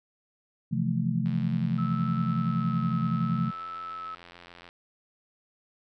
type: chord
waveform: sine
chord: F major seventh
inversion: second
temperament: equal with one note detuned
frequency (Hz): 130.81 / 164.81 / 175.52 / 220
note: C3 / E3 / F3 / A3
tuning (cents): 0 / 0 / +9 / 0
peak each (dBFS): -30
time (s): 0.71-3.51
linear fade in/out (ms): 20
type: click train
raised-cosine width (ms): 0.3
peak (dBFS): -31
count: 299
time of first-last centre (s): 1.26-4.689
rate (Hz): 86.9
type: tone with vibrato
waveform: sine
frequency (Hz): 1300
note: E6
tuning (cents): -24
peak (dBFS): -35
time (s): 1.78-4.15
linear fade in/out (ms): 5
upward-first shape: sine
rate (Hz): 0.66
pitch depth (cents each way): 17
effects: none